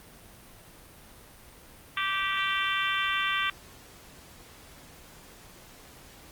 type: harmonic tone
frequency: 389.6 Hz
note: G4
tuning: 11 cents flat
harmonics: 3 / 4 / 5 / 6 / 7 / 8 / 9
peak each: -31 / -32 / -33 / -34 / -34 / -35 / -36 dBFS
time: 1.97-3.5 s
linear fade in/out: 2 ms
effects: pink hiss -51 dBFS RMS until 6.31 s + Opus 32 kbps